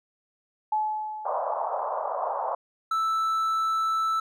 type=tone with exponential decay; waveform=sine; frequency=858 Hz; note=A5; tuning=44 cents flat; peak=-21 dBFS; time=0.72-2.24 s; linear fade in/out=5 ms; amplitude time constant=330 ms
type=band-pass noise; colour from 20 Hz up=pink; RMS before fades=-29 dBFS; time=1.25-2.55 s; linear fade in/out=5 ms; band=570 to 1100 Hz; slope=48 dB/octave
type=tone; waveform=triangle; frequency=1318.5 Hz; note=E6; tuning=in tune; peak=-21 dBFS; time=2.91-4.2 s; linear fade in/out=5 ms
effects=none